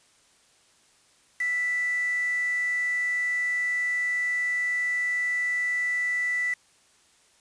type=tone with quantisation; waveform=sine; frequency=1975.5 Hz; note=B6; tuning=in tune; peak=-24 dBFS; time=1.4-6.54 s; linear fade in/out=5 ms; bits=6; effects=white hiss -61 dBFS RMS until 7.4 s + resampled to 22050 Hz